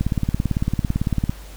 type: click train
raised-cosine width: 5 ms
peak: -7 dBFS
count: 24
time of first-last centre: 0.01-1.295 s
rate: 17.9 Hz
effects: added 50 Hz sine -37 dBFS peak until 1.56 s + pink hiss -44 dBFS RMS until 1.56 s